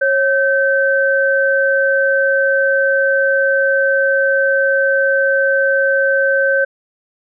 sine tone pair together, 546 / 1544.3 Hz, C#5 / G6, -26 / -26 cents, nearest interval octave + tritone, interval 1800 cents, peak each -14 dBFS, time 0.01-6.65 s, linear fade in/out 10 ms, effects none

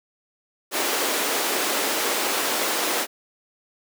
pink high-pass noise, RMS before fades -24 dBFS, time 0.71-3.07 s, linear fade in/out 50 ms, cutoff 310 Hz, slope 24 dB/octave, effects none

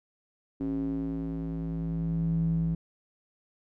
square tone with band-pass filter sweep, 55 Hz, A1, in tune, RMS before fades -30 dBFS, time 0.6-2.75 s, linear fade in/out 5 ms, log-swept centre 290 to 150 Hz, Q 4.8, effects none

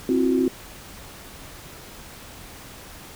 sine tone cluster, 262.8 / 331.9 / 366 Hz, C4 / E4 / F#4, +8 / +12 / -19 cents, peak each -20 / -25 / -22 dBFS, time 0.09-0.48 s, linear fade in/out 2 ms, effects pink hiss -42 dBFS RMS until 3.15 s

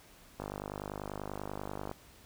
click train, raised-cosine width 1 ms, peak -24 dBFS, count 77, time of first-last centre 0.4-1.914 s, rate 50.2 Hz, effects pink hiss -58 dBFS RMS until 2.25 s

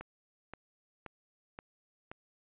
click train, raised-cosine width 0.5 ms, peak -28 dBFS, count 5, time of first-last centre 0.01-2.115 s, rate 1.9 Hz, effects resampled to 8000 Hz

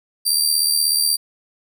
20% pulse tone with amplitude modulation, 4699 Hz, D8, in tune, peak -7 dBFS, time 0.25-1.17 s, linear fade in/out 20 ms, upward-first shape sine, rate 76.5 Hz, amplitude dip 60%, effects none

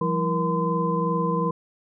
sine tone cluster, 170.4 / 193 / 327.3 / 474 / 1024 Hz, F3 / G3 / E4 / A#4 / C6, -42 / -27 / -12 / +29 / -38 cents, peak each -25 / -31 / -32 / -27 / -26 dBFS, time 0.01-1.51 s, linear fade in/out 5 ms, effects none

